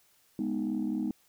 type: chord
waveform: sine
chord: G# minor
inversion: none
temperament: equal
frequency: 207.7 / 246.9 / 311.1 Hz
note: G#3 / B3 / D#4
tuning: 0 / 0 / 0 cents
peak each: -32 dBFS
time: 0.39-1.11 s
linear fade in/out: 2 ms
effects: tanh soft clip ceiling -23 dBFS + white hiss -66 dBFS RMS until 1.28 s